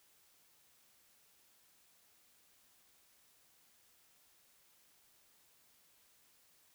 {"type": "silence", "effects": ["white hiss -69 dBFS RMS until 6.74 s"]}